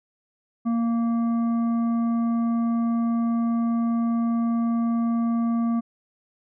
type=tone with frequency modulation; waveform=sine; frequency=232.4 Hz; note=A#3; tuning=5 cents flat; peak=-20 dBFS; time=0.65-5.81 s; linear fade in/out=20 ms; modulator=925 Hz; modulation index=0.3; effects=none